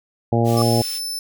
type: harmonic tone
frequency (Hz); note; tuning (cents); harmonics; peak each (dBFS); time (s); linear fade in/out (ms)
116.54; A#2; 0; 1 / 2 / 3 / 4 / 5 / 6 / 7; -18 / -21 / -23 / -24 / -25 / -26 / -26; 0.32-0.82; 5
type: tone with exponential growth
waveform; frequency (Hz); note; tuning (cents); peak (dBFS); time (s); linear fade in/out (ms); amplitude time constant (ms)
sine; 1162; D6; -19; -20; 0.43-0.62; 2; 40
type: high-pass noise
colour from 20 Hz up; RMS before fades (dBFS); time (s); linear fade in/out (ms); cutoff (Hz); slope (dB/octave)
pink; -35; 0.44-1.01; 50; 3100; 12
type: tone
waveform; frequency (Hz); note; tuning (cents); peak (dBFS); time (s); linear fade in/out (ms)
sawtooth; 5280; E8; +2; -22; 0.57-1.19; 2
effects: none

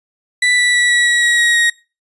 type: tone with pitch steps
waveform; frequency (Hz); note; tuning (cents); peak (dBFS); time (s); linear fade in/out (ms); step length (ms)
35% pulse; 1975.5 / 1961.9 / 1948.3 / 1934.8 / 1921.5 / 1908.2 / 1895 / 1881.9; B6 / B6 / B6 / B6 / B6 / A#6 / A#6 / A#6; 0 / -12 / -24 / -36 / -48 / +40 / +28 / +16; -9; 0.42-1.7; 5; 160
effects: noise-tail reverb RT60 0.3 s tail -22 dB re dry + resampled to 24000 Hz

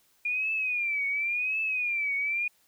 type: tone with vibrato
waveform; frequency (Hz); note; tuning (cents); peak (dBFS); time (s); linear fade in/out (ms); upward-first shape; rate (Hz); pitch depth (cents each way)
sine; 2418; D7; +50; -26; 0.25-2.48; 5; triangle; 0.92; 150
effects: white hiss -66 dBFS RMS until 2.67 s

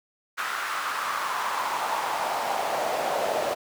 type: noise with high-pass filter sweep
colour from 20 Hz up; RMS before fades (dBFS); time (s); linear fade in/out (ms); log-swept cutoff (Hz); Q
brown; -28; 0.37-3.55; 20; 1400 to 570; 3.2
effects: none

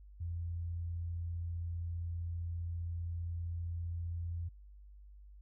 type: tone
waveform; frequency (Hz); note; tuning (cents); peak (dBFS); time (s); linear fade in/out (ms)
sine; 85.2; F2; -42; -36; 0.2-4.49; 10
effects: added 50 Hz sine -52 dBFS peak until 5.41 s

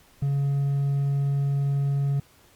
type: tone with hard clipping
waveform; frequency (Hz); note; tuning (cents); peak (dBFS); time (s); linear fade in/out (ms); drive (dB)
triangle; 140; C#3; +18; -22; 0.22-2.2; 5; 5
effects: pink hiss -57 dBFS RMS until 2.55 s + Opus 48 kbps

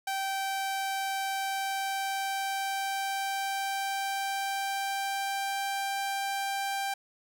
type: tone with pitch glide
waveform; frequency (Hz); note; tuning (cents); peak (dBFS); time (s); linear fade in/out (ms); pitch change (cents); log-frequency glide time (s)
sawtooth; 778 to 787.9; G5 to G5; -13 to +9; -26; 0.07-6.94; 5; +22; 1.21-5.83
effects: none

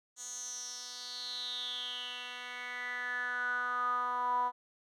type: tone with band-pass filter sweep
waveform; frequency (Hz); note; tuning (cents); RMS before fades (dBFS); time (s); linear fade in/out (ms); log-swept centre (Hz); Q
10% pulse; 246.9; B3; 0; -37; 0.16-4.52; 50; 7100 to 920; 8.1
effects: none

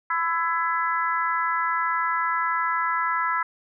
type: harmonic tone with a mistuned harmonic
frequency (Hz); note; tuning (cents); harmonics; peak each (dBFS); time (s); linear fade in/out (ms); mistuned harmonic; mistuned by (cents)
334.6; E4; +26; 3 / 4 / 5 / 6; -26 / -25 / -29 / -32; 0.1-3.43; 5; 4; -17
effects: none

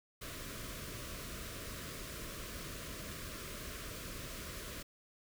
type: band-stop noise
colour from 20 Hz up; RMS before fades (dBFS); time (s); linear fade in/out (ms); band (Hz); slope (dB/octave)
pink; -45; 0.21-4.83; 10; 680 to 1000; 96
effects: none

